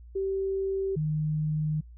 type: tone pair in turn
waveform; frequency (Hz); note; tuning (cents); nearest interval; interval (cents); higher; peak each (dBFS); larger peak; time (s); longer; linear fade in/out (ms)
sine; 387.1 / 153.62; G4 / D#3; -22 / -22; octave + major third; 1600; first; -26 / -25; second; 0.15-0.96 / 0.96-1.81; second; 10
effects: noise-tail reverb RT60 0.1 s tail -25 dB re dry + added 59 Hz sine -45 dBFS peak until 1.97 s